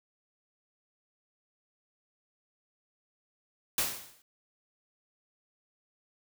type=noise with exponential decay; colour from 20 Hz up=white; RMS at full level=-26 dBFS; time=3.78-4.22 s; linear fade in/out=2 ms; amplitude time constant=95 ms; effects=none